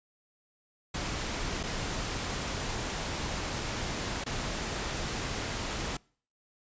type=noise with dropouts; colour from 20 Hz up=pink; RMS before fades=-34 dBFS; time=0.94-5.97 s; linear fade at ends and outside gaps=5 ms; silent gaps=1.631-1.635 / 4.24-4.262 s; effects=noise-tail reverb RT60 0.5 s tail -26 dB re dry + resampled to 16000 Hz